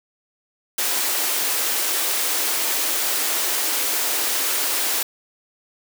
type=high-pass noise; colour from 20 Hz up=white; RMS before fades=-22 dBFS; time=0.78-5.03 s; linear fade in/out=5 ms; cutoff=270 Hz; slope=48 dB/octave; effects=none